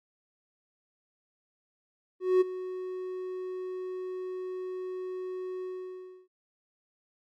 triangle tone with ADSR envelope, 369.4 Hz, F#4, 3 cents flat, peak -16 dBFS, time 2.2-6.28 s, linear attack 210 ms, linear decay 18 ms, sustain -16 dB, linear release 650 ms, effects AAC 64 kbps

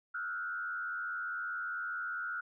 sine tone with frequency modulation, 1426 Hz, F6, 36 cents sharp, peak -35 dBFS, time 0.14-2.41 s, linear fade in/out 10 ms, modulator 84.8 Hz, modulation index 0.99, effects none

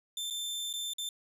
sawtooth tone with dropouts, 3557 Hz, A7, 18 cents sharp, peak -31 dBFS, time 0.17-1.09 s, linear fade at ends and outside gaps 2 ms, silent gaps 0.301-0.307 / 0.729-0.737 / 0.935-0.983 s, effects resampled to 32000 Hz

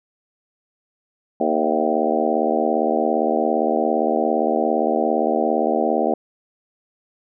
harmonic tone with a mistuned harmonic, 77.5 Hz, D#2, 6 cents flat, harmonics 3 / 4 / 5 / 6 / 7 / 8 / 9 / 10, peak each -25 / -25 / -25 / -25 / -25 / -25 / -25 / -25 dBFS, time 1.4-6.14 s, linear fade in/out 5 ms, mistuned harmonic 8, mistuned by +35 cents, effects none

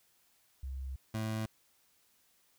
sine / 25% pulse tone pair in turn, 66.2 / 109.77 Hz, C2 / A2, +21 / -4 cents, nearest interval major sixth, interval 875 cents, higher second, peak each -37 / -30 dBFS, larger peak second, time 0.63-0.96 / 1.14-1.46 s, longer first, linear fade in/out 5 ms, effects white hiss -70 dBFS RMS until 2.58 s

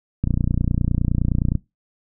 click train, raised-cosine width 5 ms, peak -7 dBFS, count 40, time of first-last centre 0.24-1.553 s, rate 29.7 Hz, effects noise-tail reverb RT60 0.2 s tail -20 dB re dry

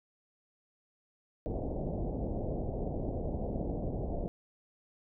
pink low-pass noise, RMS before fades -35 dBFS, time 1.46-4.28 s, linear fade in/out 0 ms, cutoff 710 Hz, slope 48 dB/octave, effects none

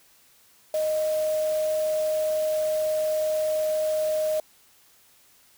sine tone in noise, 620 Hz, D#5, 6 cents flat, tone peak -22 dBFS, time 0.74-4.4 s, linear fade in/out 2 ms, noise white, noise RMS -40 dBFS, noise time 0.74-4.4 s, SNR +15 dB, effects white hiss -58 dBFS RMS until 5.57 s

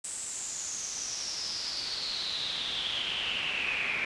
brown noise with band-pass filter sweep, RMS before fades -34 dBFS, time 0.04-4.05 s, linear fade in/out 5 ms, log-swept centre 8200 to 2300 Hz, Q 7.7, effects resampled to 24000 Hz

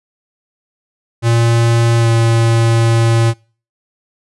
square tone with pitch glide, 116.54 to 115.07 Hz, A#2 to A#2, 0 to -22 cents, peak -10 dBFS, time 1.22-3.34 s, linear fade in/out 50 ms, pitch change -22 cents, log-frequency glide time 1.98-2.08 s, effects noise-tail reverb RT60 0.4 s tail -25 dB re dry + resampled to 24000 Hz

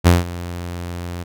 sawtooth tone with ADSR envelope, 87.31 Hz, F2, in tune, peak -3 dBFS, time 0.04-1.24 s, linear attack 29 ms, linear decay 170 ms, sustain -19 dB, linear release 15 ms, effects none

